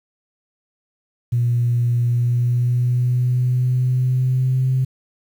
sine tone with pitch glide, 120 to 130.11 Hz, B2 to C3, -49 to -9 cents, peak -14 dBFS, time 1.32-4.85 s, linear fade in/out 10 ms, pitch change +140 cents, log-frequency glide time 2.06-4.73 s, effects tanh soft clip ceiling -10 dBFS + 8-bit

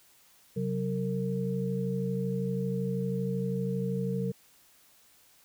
sine tone cluster, 133.2 / 185.9 / 457.4 Hz, C3 / F#3 / A#4, +31 / +8 / -33 cents, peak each -33 / -31 / -34 dBFS, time 0.56-4.32 s, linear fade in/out 10 ms, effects white hiss -61 dBFS RMS until 5.44 s

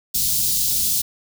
white band-stop noise, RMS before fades -20 dBFS, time 0.14-1.02 s, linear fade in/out 10 ms, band 200 to 3900 Hz, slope 24 dB/octave, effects none

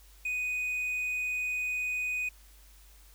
triangle tone, 2489 Hz, D#7, in tune, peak -28 dBFS, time 0.25-2.29 s, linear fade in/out 5 ms, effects added 50 Hz sine -54 dBFS peak until 3.14 s + white hiss -60 dBFS RMS until 3.14 s

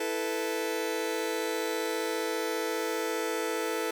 sawtooth chord, E suspended fourth, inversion none, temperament just, 329.6 / 439.5 / 494.4 Hz, E4 / A4 / B4, 0 / -2 / +2 cents, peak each -31 / -28 / -30 dBFS, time 0-3.91 s, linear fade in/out 5 ms, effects none

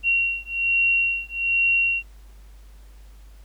sine beating tone pair, 2744 / 2745.2 Hz, F7 / F7, -31 / -30 cents, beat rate 1.2 Hz, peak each -22 dBFS, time 0.03-2.03 s, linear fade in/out 50 ms, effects added 50 Hz sine -43 dBFS peak until 3.44 s + pink hiss -58 dBFS RMS until 3.44 s

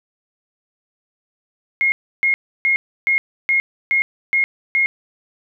sine tone bursts, 2150 Hz, C7, 47 cents sharp, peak -13 dBFS, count 8, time 1.81-4.86 s, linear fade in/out 0 ms, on 110 ms, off 310 ms, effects none

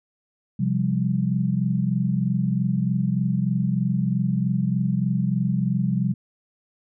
sine chord, C suspended fourth, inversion none, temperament equal with one note detuned, 130.81 / 174.61 / 197.82 Hz, C3 / F3 / G3, 0 / 0 / +16 cents, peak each -24 dBFS, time 0.59-6.14 s, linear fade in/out 10 ms, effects none

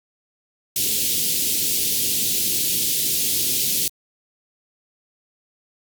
white band-stop noise, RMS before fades -21 dBFS, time 0.76-3.88 s, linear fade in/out 2 ms, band 410 to 2900 Hz, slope 24 dB/octave, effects high-pass 80 Hz 12 dB/octave + Opus 48 kbps

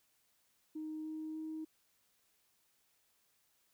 sine tone with pitch steps, 311.1 / 313.1 / 315.1 Hz, D#4 / D#4 / D#4, 0 / +11 / +22 cents, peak -39 dBFS, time 0.75-1.65 s, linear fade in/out 10 ms, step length 300 ms, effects tanh soft clip ceiling -35 dBFS + white hiss -75 dBFS RMS until 3.73 s

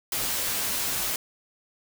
white noise with comb filter, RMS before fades -28 dBFS, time 0.12-1.16 s, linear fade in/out 2 ms, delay 13 ms, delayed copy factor -0.6, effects none

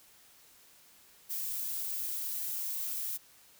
violet noise with high-pass filter sweep, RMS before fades -36 dBFS, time 1.29-3.18 s, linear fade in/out 20 ms, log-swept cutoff 350 to 760 Hz, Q 1.6, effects white hiss -60 dBFS RMS until 3.59 s

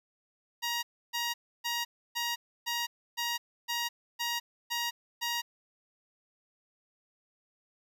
10% pulse tone bursts, 946 Hz, A#5, 25 cents sharp, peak -22 dBFS, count 10, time 0.62-5.42 s, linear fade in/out 20 ms, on 210 ms, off 300 ms, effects none

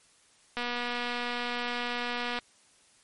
click train, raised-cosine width 0.3 ms, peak -17 dBFS, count 441, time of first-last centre 0.57-2.388 s, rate 242 Hz, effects white hiss -62 dBFS RMS until 3.03 s + MP3 48 kbps

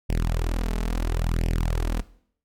sawtooth tone with flanger, 41.2 Hz, E1, in tune, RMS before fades -24 dBFS, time 0.09-2.02 s, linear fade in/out 10 ms, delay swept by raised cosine 0.37 to 4.67 ms, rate 0.73 Hz, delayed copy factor +0.8, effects noise-tail reverb RT60 0.6 s tail -18 dB re dry + MP3 96 kbps

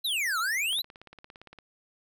square exponential two-way sweep, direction down then up, 4128 to 1258 to 4128 Hz, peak -27 dBFS, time 0.04-0.82 s, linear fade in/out 10 ms, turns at 0.39 s
click train, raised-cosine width 0.3 ms, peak -31 dBFS, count 16, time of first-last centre 0.73-1.587 s, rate 17.5 Hz
effects none

